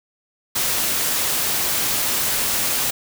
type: noise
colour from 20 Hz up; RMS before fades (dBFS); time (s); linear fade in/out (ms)
white; -21; 0.55-2.91; 10
effects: none